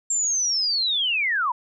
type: linear sweep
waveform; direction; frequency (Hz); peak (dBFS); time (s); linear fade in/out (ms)
sine; down; 7459 to 924; -20; 0.1-1.52; 5
effects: none